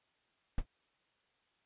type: noise with exponential decay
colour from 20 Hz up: brown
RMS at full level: -25 dBFS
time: 0.58-0.66 s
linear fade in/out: 2 ms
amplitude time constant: 16 ms
effects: white hiss -75 dBFS RMS until 1.65 s + resampled to 8000 Hz